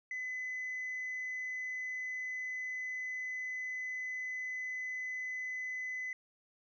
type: tone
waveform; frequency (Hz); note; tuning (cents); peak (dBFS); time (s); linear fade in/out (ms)
sine; 2016; B6; +35; -35; 0.11-6.13; 2
effects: tanh soft clip ceiling -34 dBFS